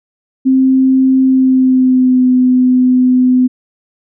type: tone with pitch glide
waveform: sine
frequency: 262.7 to 253.2 Hz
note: C4 to B3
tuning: +7 to +43 cents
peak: -6 dBFS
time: 0.45-3.48 s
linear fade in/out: 20 ms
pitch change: -64 cents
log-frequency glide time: 1.23-2.28 s
effects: none